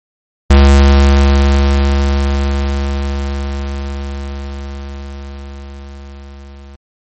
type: tone with level ramp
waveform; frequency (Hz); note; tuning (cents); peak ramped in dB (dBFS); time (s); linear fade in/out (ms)
square; 69.5; C#2; +5; -3 to -33; 0.5-6.76; 5
effects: MP3 32 kbps